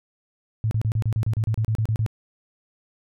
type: tone bursts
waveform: sine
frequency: 110 Hz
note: A2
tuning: in tune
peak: -19 dBFS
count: 14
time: 0.64-2.063 s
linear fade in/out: 0 ms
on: 71 ms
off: 33 ms
effects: none